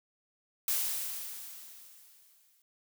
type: noise with exponential decay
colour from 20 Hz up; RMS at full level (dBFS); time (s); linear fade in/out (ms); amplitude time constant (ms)
blue; -29; 0.68-2.62; 2; 420
effects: none